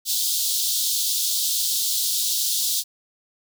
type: high-pass noise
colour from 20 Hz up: pink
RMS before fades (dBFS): -23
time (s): 0.05-2.84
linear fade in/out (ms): 50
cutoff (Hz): 3500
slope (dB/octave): 48
effects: none